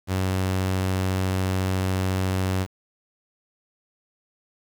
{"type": "tone", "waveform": "sawtooth", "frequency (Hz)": 94, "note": "F#2", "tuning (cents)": 28, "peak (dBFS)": -18, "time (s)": [0.07, 2.67], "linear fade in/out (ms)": 50, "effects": ["8-bit"]}